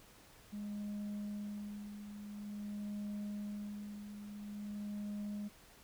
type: tone with tremolo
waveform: sine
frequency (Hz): 206.5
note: G#3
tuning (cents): -10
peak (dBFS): -36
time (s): 0.52-5.49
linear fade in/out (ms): 20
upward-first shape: sine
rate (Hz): 0.48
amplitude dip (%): 65
effects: tanh soft clip ceiling -38 dBFS + pink hiss -61 dBFS RMS until 5.83 s